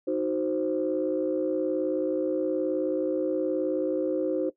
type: chord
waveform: sine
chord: C diminished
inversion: first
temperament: equal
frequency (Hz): 311.1 / 370 / 523.3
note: Eb4 / Gb4 / C5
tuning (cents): 0 / 0 / 0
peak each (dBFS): -28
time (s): 0.07-4.5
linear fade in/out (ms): 10
effects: noise-tail reverb RT60 0.1 s tail -17 dB re dry + tanh soft clip ceiling -16 dBFS